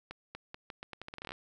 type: accelerating click train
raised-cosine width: 0.3 ms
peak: -26 dBFS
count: 16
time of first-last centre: 0.11-1.32 s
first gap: 240 ms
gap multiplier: 0.81
effects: none